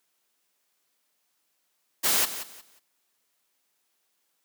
white noise with echo, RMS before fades -23 dBFS, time 2.03-2.26 s, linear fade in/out 20 ms, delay 180 ms, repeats 3, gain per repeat -12 dB, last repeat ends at 2.8 s, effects white hiss -74 dBFS RMS until 4.44 s + high-pass 200 Hz 12 dB/octave

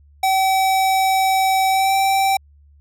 square tone with pitch glide, 765 to 776.6 Hz, G5 to G5, -42 to -16 cents, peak -15 dBFS, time 0.23-2.37 s, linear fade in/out 5 ms, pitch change +26 cents, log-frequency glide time 1.7-1.94 s, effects added 72 Hz sine -47 dBFS peak until 2.8 s

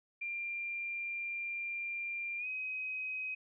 sine tone with pitch glide, 2384 to 2526 Hz, D7 to D#7, +25 to +26 cents, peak -36 dBFS, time 0.21-3.35 s, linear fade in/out 10 ms, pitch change +101 cents, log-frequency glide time 2.38-2.47 s, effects none

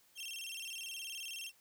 sawtooth tone with vibrato, 2944 Hz, F#7, 9 cents flat, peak -39 dBFS, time 0.15-1.52 s, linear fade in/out 50 ms, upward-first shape square, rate 19 Hz, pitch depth 140 cents each way, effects white hiss -68 dBFS RMS until 1.6 s

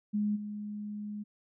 sine tone with level steps, 208.5 Hz, G#3, 7 cents sharp, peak -27 / -36 dBFS, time 0.13-1.24 s, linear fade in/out 20 ms, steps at 0.35 s, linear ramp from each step 20 ms, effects none

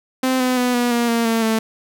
sawtooth tone with pitch steps, 259 / 253.4 / 247.9 / 242.5 / 237.2 / 232.1 / 227 / 222.1 Hz, C4 / B3 / B3 / B3 / A#3 / A#3 / A#3 / A3, -17 / +45 / +7 / -31 / +30 / -7 / -46 / +16 cents, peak -12 dBFS, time 0.23-1.59 s, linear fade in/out 5 ms, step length 170 ms, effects none

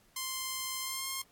5% pulse tone with pitch glide, 1046.5 to 1066.6 Hz, C6 to C6, 0 to +33 cents, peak -23 dBFS, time 0.16-1.22 s, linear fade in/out 5 ms, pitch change +33 cents, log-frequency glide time 0.8-1.07 s, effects pink hiss -66 dBFS RMS until 1.31 s + AAC 64 kbps

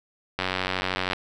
click train, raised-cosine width 0.3 ms, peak -9 dBFS, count 70, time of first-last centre 0.39-1.133 s, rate 92.9 Hz, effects none

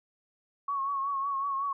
sine tone with vibrato, 1106 Hz, C#6, 4 cents flat, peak -28 dBFS, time 0.68-1.73 s, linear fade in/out 5 ms, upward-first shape triangle, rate 5.4 Hz, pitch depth 53 cents each way, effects none

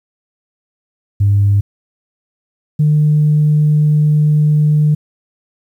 sine tone pair in turn, 100.9 / 150.75 Hz, G#2 / D3, -49 / +46 cents, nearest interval perfect fifth, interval 695 cents, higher second, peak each -7 dBFS, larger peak neither, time 1.2-1.61 / 2.79-4.95 s, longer second, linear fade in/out 10 ms, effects tanh soft clip ceiling -4 dBFS + 8-bit

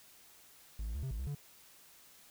triangle tone with pitch steps, 53.4 / 56 / 71.9 / 132.3 / 53.8 / 65.3 / 143.6 Hz, G#1 / A1 / D2 / C3 / A1 / C2 / D3, +49 / +31 / -36 / +20 / -38 / -3 / -39 cents, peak -34 dBFS, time 0.79-1.35 s, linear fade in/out 5 ms, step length 80 ms, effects white hiss -60 dBFS RMS until 2.3 s

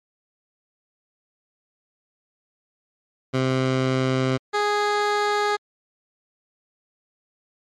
15% pulse tone pair in turn, 130.6 / 414.6 Hz, C3 / G#4, -3 / -3 cents, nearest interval octave + minor sixth, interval 2000 cents, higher second, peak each -13 dBFS, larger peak neither, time 3.33-4.38 / 4.53-5.57 s, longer first, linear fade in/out 20 ms, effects low-pass 5000 Hz 12 dB/octave + MP3 64 kbps

